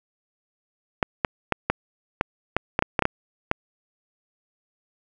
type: clicks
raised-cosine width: 0.5 ms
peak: -4 dBFS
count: 12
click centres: 1.028 / 1.248 / 1.523 / 1.7 / 2.211 / 2.566 / 2.791 / 2.824 / 2.992 / 3.023 / 3.054 / 3.514 s
effects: none